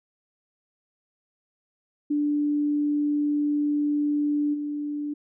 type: tone with level steps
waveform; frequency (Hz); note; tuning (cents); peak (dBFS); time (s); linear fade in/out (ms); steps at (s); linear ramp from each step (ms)
sine; 293.7; D4; 0; -21 / -27; 2.1-5.14; 10; 4.53; 20
effects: none